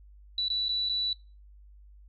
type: tone with dropouts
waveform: sine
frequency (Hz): 3951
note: B7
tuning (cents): 0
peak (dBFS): -26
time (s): 0.38-1.13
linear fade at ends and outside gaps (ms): 2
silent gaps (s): 0.483-0.501 / 0.684-0.691 / 0.889-0.895
effects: noise-tail reverb RT60 0.3 s tail -21 dB re dry + added 50 Hz sine -50 dBFS peak until 2.08 s